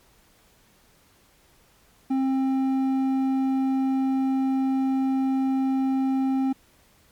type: tone with hard clipping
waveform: sine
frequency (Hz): 265.7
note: C4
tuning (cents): +27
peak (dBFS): -22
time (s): 2.1-6.53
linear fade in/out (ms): 10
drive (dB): 6
effects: pink hiss -59 dBFS RMS until 7.11 s + MP3 96 kbps